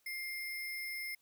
sine tone with sample-and-hold, 2111 Hz, C7, 15 cents sharp, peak -38 dBFS, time 0.06-1.15 s, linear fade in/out 5 ms, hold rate 7350 Hz, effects white hiss -74 dBFS RMS until 1.21 s

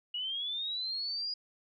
sine linear sweep, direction up, 2884 to 4911 Hz, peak -33 dBFS, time 0.14-1.34 s, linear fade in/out 5 ms, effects none

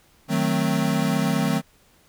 square chord, D# diminished seventh, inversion none, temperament equal, 155.56 / 185 / 220 / 261.6 Hz, D#3 / F#3 / A3 / C4, 0 / 0 / 0 / 0 cents, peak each -26 / -26 / -26 / -27 dBFS, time 0.28-1.62 s, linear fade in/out 50 ms, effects pink hiss -58 dBFS RMS until 2.08 s

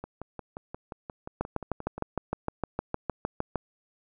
two click trains, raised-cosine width 1 ms, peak -14 / -23 dBFS, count 15 / 12, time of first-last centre 1.41-3.557 / 0.04-1.98 s, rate 6.52 / 5.67 Hz, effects none

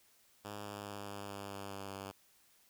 5% pulse tone with pitch steps, 103.2 / 102.43 / 101.66 / 100.9 / 100.15 / 99.4 / 98.65 / 97.92 Hz, G#2 / G#2 / G#2 / G#2 / G2 / G2 / G2 / G2, -10 / -23 / -37 / -49 / +38 / +25 / +11 / -1 cents, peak -32 dBFS, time 0.44-2.12 s, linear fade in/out 20 ms, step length 210 ms, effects white hiss -68 dBFS RMS until 2.69 s

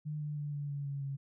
sine tone with pitch steps, 151.1 / 148.85 / 146.63 / 144.44 / 142.29 / 140.17 / 138.08 Hz, D3 / D3 / D3 / D3 / C#3 / C#3 / C#3, +50 / +24 / -2 / -28 / +46 / +20 / -6 cents, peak -35 dBFS, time 0.05-1.17 s, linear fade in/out 20 ms, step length 160 ms, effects none

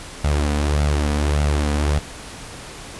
sawtooth tone with flanger, 73.5 Hz, D2, 2 cents sharp, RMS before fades -19 dBFS, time 0.24-1.99 s, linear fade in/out 5 ms, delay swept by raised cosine 1.4 to 4.1 ms, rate 1.7 Hz, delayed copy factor +0.55, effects pink hiss -36 dBFS RMS until 2.99 s + resampled to 24000 Hz

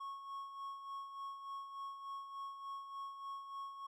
triangle tone with tremolo, 1100 Hz, C#6, 14 cents flat, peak -40 dBFS, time 0-3.87 s, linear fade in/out 10 ms, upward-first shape sine, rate 3.4 Hz, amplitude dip 55%, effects none

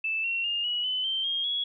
sine tone with pitch steps, 2637 / 2728 / 2823 / 2921 / 3022 / 3127 / 3235 / 3347 Hz, E7 / F7 / F7 / F#7 / F#7 / G7 / G#7 / G#7, 0 / -41 / +18 / -23 / +36 / -5 / -46 / +13 cents, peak -26 dBFS, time 0.04-1.64 s, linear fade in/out 5 ms, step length 200 ms, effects none

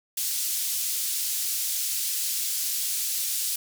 white band-pass noise, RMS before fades -28 dBFS, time 0.17-3.56 s, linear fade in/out 5 ms, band 4200 to 16000 Hz, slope 12 dB/octave, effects none

